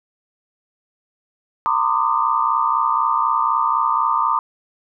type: tone cluster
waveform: sine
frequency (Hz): 918 / 1028 / 1163 / 1227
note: A#5 / C6 / D6 / D#6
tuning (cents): -27 / -31 / -17 / -25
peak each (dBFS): -21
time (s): 1.66-4.39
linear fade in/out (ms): 0
effects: none